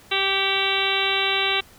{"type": "harmonic tone with a mistuned harmonic", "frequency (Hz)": 390, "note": "G4", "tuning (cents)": -9, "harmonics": [1, 2, 3, 4, 5, 6, 7, 8, 9, 10], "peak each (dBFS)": [-29, -30, -30, -31, -32, -27, -26, -29, -29, -27], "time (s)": [0.11, 1.61], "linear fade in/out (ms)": 10, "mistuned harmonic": 6, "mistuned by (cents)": -44, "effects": ["pink hiss -50 dBFS RMS until 1.78 s"]}